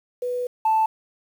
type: tone pair in turn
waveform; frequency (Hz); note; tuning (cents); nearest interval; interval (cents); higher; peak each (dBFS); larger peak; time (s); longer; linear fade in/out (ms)
sine; 493.9 / 880; B4 / A5; 0 / 0; minor seventh; 1000; second; -23 / -15; second; 0.22-0.47 / 0.65-0.86; first; 5
effects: tanh soft clip ceiling -13 dBFS + 8-bit